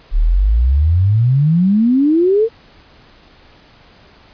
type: exponential sweep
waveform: sine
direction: up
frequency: 34.65 to 467.9 Hz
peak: -9 dBFS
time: 0.11-2.49 s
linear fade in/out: 50 ms
effects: pink hiss -46 dBFS RMS until 4.33 s + resampled to 11025 Hz